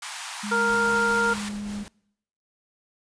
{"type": "high-pass noise", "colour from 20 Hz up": "pink", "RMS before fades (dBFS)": -35, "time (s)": [0.02, 1.49], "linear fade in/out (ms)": 5, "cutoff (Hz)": 790, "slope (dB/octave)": 48}
{"type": "tone with pitch glide", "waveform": "sine", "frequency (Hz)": [207.7, 205.7], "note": ["G#3", "G#3"], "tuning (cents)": [0, -16], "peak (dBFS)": -30, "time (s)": [0.43, 1.84], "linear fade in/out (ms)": 10, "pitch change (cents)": -16, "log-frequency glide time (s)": [1.05, 1.73]}
{"type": "harmonic tone", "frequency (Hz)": 466.2, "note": "A#4", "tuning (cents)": 0, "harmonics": [1, 2, 3], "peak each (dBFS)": [-26, -27, -22], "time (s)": [0.51, 1.34], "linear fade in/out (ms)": 10}
{"type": "noise with tremolo", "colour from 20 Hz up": "pink", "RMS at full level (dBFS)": -40, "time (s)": [0.68, 1.88], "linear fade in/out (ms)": 0, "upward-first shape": "sine", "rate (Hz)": 5, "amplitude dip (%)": 40}
{"effects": ["noise-tail reverb RT60 0.8 s tail -25 dB re dry", "resampled to 22050 Hz"]}